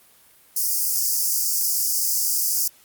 white high-pass noise, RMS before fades -22 dBFS, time 0.56-2.68 s, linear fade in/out 5 ms, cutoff 4800 Hz, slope 96 dB/octave, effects white hiss -54 dBFS RMS until 2.84 s + Opus 32 kbps

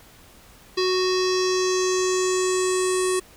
square tone with low-pass filter sweep, 370 Hz, F#4, in tune, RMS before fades -22 dBFS, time 0.77-3.2 s, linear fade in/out 10 ms, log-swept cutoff 4700 to 9200 Hz, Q 5, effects pink hiss -50 dBFS RMS until 3.36 s

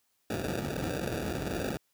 white noise with sample-and-hold, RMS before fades -33 dBFS, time 0.3-1.77 s, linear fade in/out 2 ms, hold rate 1050 Hz, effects white hiss -74 dBFS RMS until 1.93 s + high-pass 60 Hz 12 dB/octave

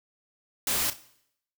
white noise with echo, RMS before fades -27 dBFS, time 0.67-0.9 s, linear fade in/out 2 ms, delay 33 ms, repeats 2, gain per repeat -13 dB, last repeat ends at 0.966 s, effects noise-tail reverb RT60 0.7 s tail -17 dB re dry

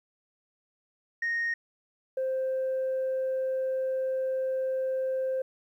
sine tone pair in turn, 1859 / 523.6 Hz, A#6 / C5, -5 / +1 cents, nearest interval octave + minor seventh, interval 2194 cents, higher first, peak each -25 dBFS, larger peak neither, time 1.22-1.54 / 2.17-5.42 s, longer second, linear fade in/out 5 ms, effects tanh soft clip ceiling -24 dBFS + 11-bit

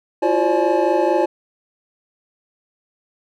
triangle tone cluster, 336.9 / 361.4 / 537 / 591 / 853 Hz, E4 / F#4 / C5 / D5 / G#5, +38 / -41 / +45 / +11 / +46 cents, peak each -19 dBFS, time 0.22-1.26 s, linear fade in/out 10 ms, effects none

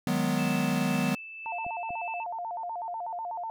square chord, G# minor seventh, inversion second, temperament equal, 155.56 / 185 / 207.7 / 246.9 Hz, D#3 / F#3 / G#3 / B3, 0 / 0 / 0 / 0 cents, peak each -33 / -31 / -33 / -30 dBFS, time 0.07-1.15 s, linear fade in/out 2 ms
sine tone with tremolo, 2637 Hz, E7, in tune, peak -36 dBFS, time 0.38-2.24 s, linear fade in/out 10 ms, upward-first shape sine, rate 1.9 Hz, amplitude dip 40%
sine tone with vibrato, 796 Hz, G5, 26 cents sharp, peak -32 dBFS, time 1.46-3.5 s, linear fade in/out 0 ms, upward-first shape square, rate 8.1 Hz, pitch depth 210 cents each way
clicks, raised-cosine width 3 ms, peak -32 dBFS, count 2, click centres 1.665 / 1.906 s
effects none

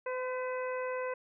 harmonic tone with a mistuned harmonic, 509 Hz, C5, 48 cents flat, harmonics 1 / 2 / 3 / 4 / 5, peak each -34 / -40 / -44 / -46 / -48 dBFS, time 0.06-1.14 s, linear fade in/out 5 ms, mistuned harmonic 4, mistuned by -29 cents, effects none

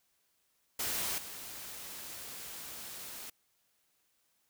white noise with level steps, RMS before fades -35 / -45 dBFS, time 0.79-3.3 s, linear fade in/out 5 ms, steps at 1.18 s, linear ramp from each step 2 ms, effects white hiss -75 dBFS RMS until 4.49 s

